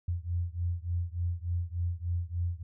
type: beating tone pair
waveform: sine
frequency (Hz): 85.5 / 88.9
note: F2 / F2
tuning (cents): -36 / +31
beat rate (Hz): 3.4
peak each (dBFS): -32 / -33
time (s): 0.08-2.63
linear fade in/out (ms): 5
effects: none